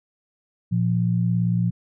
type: tone pair together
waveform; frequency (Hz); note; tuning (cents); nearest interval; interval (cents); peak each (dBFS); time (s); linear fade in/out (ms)
sine; 116.79 / 174.61; A#2 / F3; +4 / 0; perfect fifth; 696; -21; 0.71-1.71; 20
effects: none